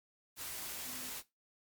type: tone in noise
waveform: sine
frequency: 252.5 Hz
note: B3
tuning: 39 cents sharp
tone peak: -53 dBFS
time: 0.83-1.12 s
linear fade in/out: 50 ms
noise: white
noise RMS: -43 dBFS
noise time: 0.36-1.23 s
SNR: -13 dB
effects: noise-tail reverb RT60 0.2 s tail -17 dB re dry + MP3 96 kbps